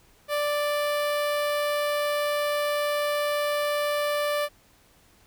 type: tone with notch filter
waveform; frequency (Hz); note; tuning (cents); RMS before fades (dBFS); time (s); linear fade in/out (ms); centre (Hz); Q
sawtooth; 587.3; D5; 0; -26; 0.28-4.49; 50; 6700; 1.5
effects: pink hiss -59 dBFS RMS until 5.26 s